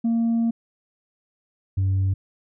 sine tone pair in turn, 230.4 / 95.87 Hz, A#3 / G2, -20 / -38 cents, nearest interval octave + minor third, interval 1518 cents, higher first, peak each -16 dBFS, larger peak neither, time 0.04-0.51 / 1.77-2.14 s, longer first, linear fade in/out 10 ms, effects tanh soft clip ceiling -17 dBFS

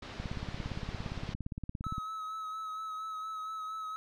pink low-pass noise, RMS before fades -45 dBFS, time 0.02-1.34 s, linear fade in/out 5 ms, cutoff 4900 Hz, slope 24 dB/octave
click train, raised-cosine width 5 ms, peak -25 dBFS, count 32, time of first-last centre 0.2-1.982 s, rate 17.4 Hz
triangle tone with vibrato, 1288 Hz, E6, 41 cents flat, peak -35 dBFS, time 1.84-3.96 s, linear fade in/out 0 ms, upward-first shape sine, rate 4.3 Hz, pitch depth 24 cents each way
effects none

